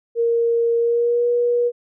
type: tone with pitch glide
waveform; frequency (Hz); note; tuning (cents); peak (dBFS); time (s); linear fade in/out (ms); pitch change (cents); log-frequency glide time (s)
sine; 466 to 481; A#4 to B4; -1 to -46; -15; 0.15-1.72; 50; +55; 0.77-1.28
effects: none